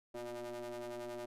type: ring-modulated tone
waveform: 40% pulse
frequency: 121.6 Hz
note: B2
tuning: 26 cents flat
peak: -38 dBFS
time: 0.14-1.26 s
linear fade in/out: 10 ms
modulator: 481 Hz
effects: resampled to 32000 Hz